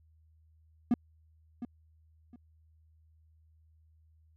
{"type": "tone with echo", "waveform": "triangle", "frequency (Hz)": 240.2, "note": "B3", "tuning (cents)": -48, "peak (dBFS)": -20, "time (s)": [0.91, 0.94], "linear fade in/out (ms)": 2, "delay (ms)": 710, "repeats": 2, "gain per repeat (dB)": -13, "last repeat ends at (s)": 2.36, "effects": ["added 79 Hz sine -61 dBFS peak until 4.36 s"]}